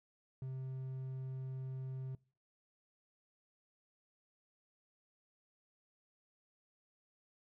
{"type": "tone", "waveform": "triangle", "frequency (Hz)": 131.2, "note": "C3", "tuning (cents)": 5, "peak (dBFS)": -38, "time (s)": [0.42, 2.15], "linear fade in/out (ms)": 2, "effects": ["noise-tail reverb RT60 0.4 s tail -24 dB re dry"]}